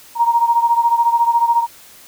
sine beating tone pair, 933 / 947 Hz, A#5 / A#5, +1 / +27 cents, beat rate 14 Hz, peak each -13 / -17 dBFS, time 0.15-1.67 s, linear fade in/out 50 ms, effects white hiss -43 dBFS RMS until 2.07 s

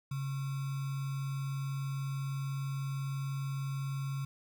sine tone with sample-and-hold, 136.9 Hz, C#3, 21 cents flat, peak -33 dBFS, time 0.11-4.25 s, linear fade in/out 5 ms, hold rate 1225 Hz, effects none

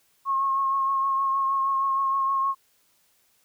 sine tone with vibrato, 1084 Hz, C#6, 39 cents flat, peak -21 dBFS, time 0.25-2.55 s, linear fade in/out 50 ms, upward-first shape triangle, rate 6.4 Hz, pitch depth 26 cents each way, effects white hiss -65 dBFS RMS until 3.44 s

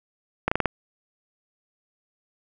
slowing click train, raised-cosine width 0.5 ms, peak -6 dBFS, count 5, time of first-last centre 0.48-0.657 s, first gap 35 ms, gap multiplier 1.16, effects none

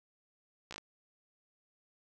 slowing click train, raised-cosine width 0.2 ms, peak -26 dBFS, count 5, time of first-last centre 0.71-0.781 s, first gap 15 ms, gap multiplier 1.11, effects none

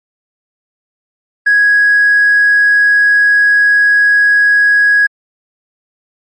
sine tone with hard clipping, 1661.2 Hz, G#6, in tune, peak -6 dBFS, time 1.46-5.07 s, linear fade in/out 10 ms, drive 1 dB, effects MP3 32 kbps

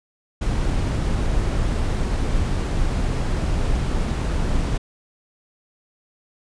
brown noise, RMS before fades -21 dBFS, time 0.41-4.78 s, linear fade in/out 10 ms, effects resampled to 22050 Hz

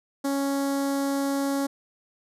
sawtooth tone with notch filter, 277.2 Hz, C#4, in tune, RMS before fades -26 dBFS, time 0.24-1.67 s, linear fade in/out 10 ms, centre 2600 Hz, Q 0.77, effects resampled to 32000 Hz

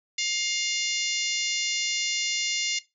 harmonic tone, 706 Hz, F5, 19 cents sharp, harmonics 3 / 4 / 5 / 6 / 7 / 8 / 9 / 10, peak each -31 / -32 / -33 / -34 / -34 / -35 / -36 / -36 dBFS, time 0.18-2.79 s, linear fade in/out 5 ms, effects noise-tail reverb RT60 0.2 s tail -17 dB re dry

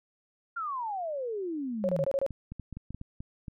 sine exponential sweep, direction down, 1420 to 145.9 Hz, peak -31 dBFS, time 0.56-2.05 s, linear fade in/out 10 ms
sine tone bursts, 549 Hz, C#5, 17 cents flat, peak -25 dBFS, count 6, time 1.84-2.264 s, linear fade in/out 0 ms, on 49 ms, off 26 ms
clicks, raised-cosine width 5 ms, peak -27 dBFS, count 10, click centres 2.307 / 2.52 / 2.597 / 2.727 / 2.77 / 2.906 / 2.946 / 3.014 / 3.205 / 3.482 s
effects none

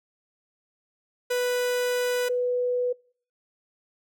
45% pulse / sine tone pair in turn, 493.9 / 493.9 Hz, B4 / B4, 0 / 0 cents, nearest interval unison, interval 0 cents, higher neither, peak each -23 / -22 dBFS, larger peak second, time 1.3-2.29 / 2.29-2.93 s, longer first, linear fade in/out 10 ms, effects noise-tail reverb RT60 0.5 s tail -26 dB re dry

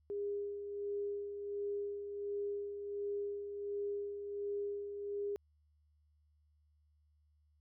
sine tone with tremolo, 406.4 Hz, G#4, 38 cents flat, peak -35 dBFS, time 0.1-5.36 s, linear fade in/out 0 ms, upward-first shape sine, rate 1.4 Hz, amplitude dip 50%, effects added 75 Hz sine -69 dBFS peak until 7.6 s

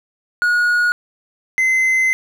triangle tone pair in turn, 1448 / 2056 Hz, F#6 / C7, -38 / -31 cents, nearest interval tritone, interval 607 cents, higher second, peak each -11 dBFS, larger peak neither, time 0.42-0.92 / 1.58-2.13 s, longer second, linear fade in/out 0 ms, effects none

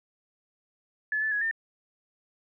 sine tone with pitch steps, 1720 / 1748 / 1674 / 1799 Hz, A6 / A6 / G#6 / A6, -40 / -12 / +13 / +38 cents, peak -25 dBFS, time 1.12-1.512 s, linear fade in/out 2 ms, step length 98 ms, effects none

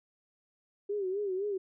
sine tone with vibrato, 392 Hz, G4, in tune, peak -30 dBFS, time 0.89-1.58 s, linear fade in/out 10 ms, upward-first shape sine, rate 3.9 Hz, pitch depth 110 cents each way, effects none

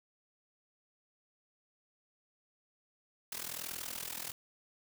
white noise with amplitude modulation, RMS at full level -38 dBFS, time 3.32-4.32 s, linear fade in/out 2 ms, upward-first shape sine, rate 41.1 Hz, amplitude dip 85%, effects none

